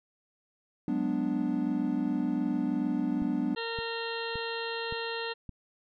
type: chord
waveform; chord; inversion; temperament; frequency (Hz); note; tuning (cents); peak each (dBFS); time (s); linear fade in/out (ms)
triangle; G# half-diminished seventh; third; equal; 185 / 207.7 / 246.9 / 293.7; F#3 / G#3 / B3 / D4; 0 / 0 / 0 / 0; -33 / -33 / -29 / -29; 0.88-3.55; 2
type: click train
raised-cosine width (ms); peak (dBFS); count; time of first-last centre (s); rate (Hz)
5; -28; 5; 3.22-5.493; 1.76
type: harmonic tone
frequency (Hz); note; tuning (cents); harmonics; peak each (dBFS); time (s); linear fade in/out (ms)
459.9; A#4; -23; 1 / 2 / 3 / 4 / 6 / 7 / 8 / 9; -36 / -40 / -43 / -40 / -41 / -44 / -46 / -42; 3.56-5.34; 20
effects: none